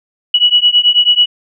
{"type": "beating tone pair", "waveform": "sine", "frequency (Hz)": [2928, 2937.2], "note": ["F#7", "F#7"], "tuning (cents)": [-19, -13], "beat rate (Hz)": 9.2, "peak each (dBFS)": -10, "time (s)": [0.34, 1.26], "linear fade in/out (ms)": 5, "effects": []}